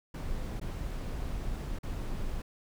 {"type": "noise with dropouts", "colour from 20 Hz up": "brown", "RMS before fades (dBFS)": -35, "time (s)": [0.14, 2.42], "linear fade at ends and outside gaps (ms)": 5, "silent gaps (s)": [[0.599, 0.613], [1.788, 1.831]], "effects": []}